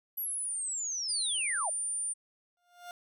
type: linear sweep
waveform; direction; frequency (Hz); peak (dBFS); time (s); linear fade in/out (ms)
sine; down; 11840 to 562; -32; 0.17-1.7; 10
type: tone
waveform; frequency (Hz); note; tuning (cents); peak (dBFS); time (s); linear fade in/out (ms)
sine; 9180; D9; -40; -31; 1.08-2.14; 20
type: tone with exponential growth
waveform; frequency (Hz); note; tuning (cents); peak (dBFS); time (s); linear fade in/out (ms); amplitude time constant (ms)
30% pulse; 705; F5; +16; -37; 2.57-2.91; 1; 72
effects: none